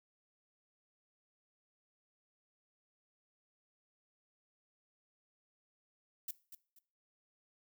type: noise with echo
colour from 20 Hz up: violet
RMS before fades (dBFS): -40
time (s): 6.28-6.31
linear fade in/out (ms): 5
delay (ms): 240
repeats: 2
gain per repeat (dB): -11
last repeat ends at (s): 6.79
effects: noise-tail reverb RT60 0.4 s tail -19 dB re dry